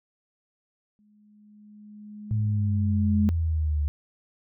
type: tone with exponential growth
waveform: sine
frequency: 209.5 Hz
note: G#3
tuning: 15 cents sharp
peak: -19 dBFS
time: 0.99-3.29 s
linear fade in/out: 0 ms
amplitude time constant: 500 ms
type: exponential sweep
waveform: sine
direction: down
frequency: 110 to 72.5 Hz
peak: -22 dBFS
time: 2.31-3.88 s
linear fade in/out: 0 ms
effects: none